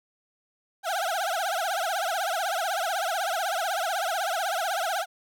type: tone with vibrato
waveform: 30% pulse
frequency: 728 Hz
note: F#5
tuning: 28 cents flat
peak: -23 dBFS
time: 0.83-5.06 s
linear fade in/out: 50 ms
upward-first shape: triangle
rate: 16 Hz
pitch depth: 240 cents each way
effects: none